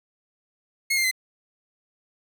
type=tone with pitch steps; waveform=sawtooth; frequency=2163 / 2105 / 2049 Hz; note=C#7 / C7 / C7; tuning=-43 / +10 / -37 cents; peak=-17 dBFS; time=0.9-1.113 s; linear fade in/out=10 ms; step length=71 ms; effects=none